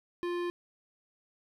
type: tone with hard clipping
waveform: sine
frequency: 350 Hz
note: F4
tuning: 4 cents sharp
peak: -33 dBFS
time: 0.23-0.5 s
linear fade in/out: 0 ms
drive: 16 dB
effects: none